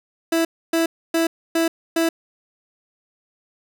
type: tone bursts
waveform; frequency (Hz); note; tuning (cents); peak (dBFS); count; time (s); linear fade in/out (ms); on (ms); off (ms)
30% pulse; 329.6; E4; 0; -14; 5; 0.32-2.09; 5; 130; 280
effects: none